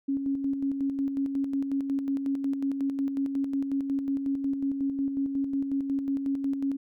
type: tone with tremolo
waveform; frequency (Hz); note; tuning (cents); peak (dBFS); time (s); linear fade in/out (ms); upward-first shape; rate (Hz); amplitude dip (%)
sine; 275.1; C#4; -13; -24; 0.08-6.77; 10; square; 5.5; 45
effects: none